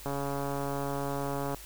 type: click train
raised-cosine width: 1 ms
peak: -20 dBFS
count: 209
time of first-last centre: 0.06-1.546 s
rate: 140 Hz
effects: added 50 Hz sine -49 dBFS peak until 1.65 s + white hiss -48 dBFS RMS until 1.65 s